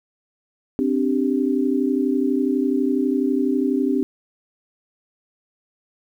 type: chord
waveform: sine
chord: C suspended second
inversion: none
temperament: equal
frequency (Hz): 261.6 / 293.7 / 392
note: C4 / D4 / G4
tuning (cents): 0 / 0 / 0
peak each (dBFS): -20 / -22 / -24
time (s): 0.79-4.03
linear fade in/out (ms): 0
effects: 9-bit